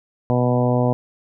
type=harmonic tone with a mistuned harmonic; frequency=123.47 Hz; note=B2; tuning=in tune; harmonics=1 / 2 / 3 / 4 / 5 / 6 / 7 / 8; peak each=-19 / -21 / -28 / -23 / -24 / -28 / -31 / -31 dBFS; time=0.3-0.93 s; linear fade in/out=0 ms; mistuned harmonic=1; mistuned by=+23 cents; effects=none